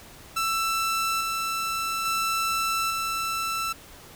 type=tone with tremolo; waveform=sawtooth; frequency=1330 Hz; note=E6; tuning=15 cents sharp; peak=-20 dBFS; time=0.36-3.73 s; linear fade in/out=10 ms; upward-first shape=square; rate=0.59 Hz; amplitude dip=25%; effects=pink hiss -47 dBFS RMS until 4.15 s